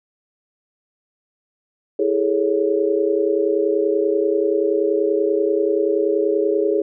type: chord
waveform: sine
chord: A major seventh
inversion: second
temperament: equal with one note detuned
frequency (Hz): 329.6 / 409.6 / 440 / 554.4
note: E4 / G#4 / A4 / C#5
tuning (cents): 0 / -24 / 0 / 0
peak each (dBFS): -23 / -18 / -23 / -24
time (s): 1.99-6.82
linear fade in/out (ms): 5
effects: none